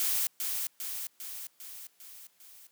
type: noise with echo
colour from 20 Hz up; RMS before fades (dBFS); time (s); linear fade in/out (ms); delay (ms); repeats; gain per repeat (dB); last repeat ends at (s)
blue; -29; 0-0.27; 2; 400; 6; -4; 2.67
effects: white hiss -68 dBFS RMS until 2.71 s + high-pass 150 Hz 12 dB/octave